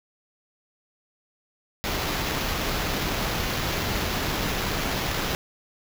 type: noise with sample-and-hold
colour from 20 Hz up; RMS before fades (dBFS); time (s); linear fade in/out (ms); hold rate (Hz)
pink; -27; 1.84-5.35; 0; 8820
effects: none